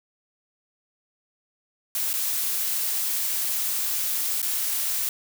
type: noise with dropouts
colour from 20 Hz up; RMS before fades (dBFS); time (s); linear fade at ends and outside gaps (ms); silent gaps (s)
blue; -26; 1.95-5.09; 2; 2.131-2.137 / 4.418-4.427
effects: none